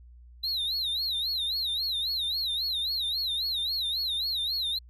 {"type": "tone with vibrato", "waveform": "triangle", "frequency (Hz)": 3951, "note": "B7", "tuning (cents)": 0, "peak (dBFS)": -26, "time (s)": [0.43, 4.79], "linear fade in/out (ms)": 10, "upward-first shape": "sine", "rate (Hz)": 3.7, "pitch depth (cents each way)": 170, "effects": ["added 60 Hz sine -48 dBFS peak until 4.89 s"]}